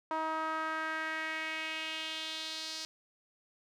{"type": "tone with band-pass filter sweep", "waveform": "sawtooth", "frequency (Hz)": 317.2, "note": "D#4", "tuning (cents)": 33, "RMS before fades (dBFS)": -37, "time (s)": [0.11, 2.85], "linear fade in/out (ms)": 0, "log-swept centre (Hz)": [1000, 4900], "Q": 2.8, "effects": []}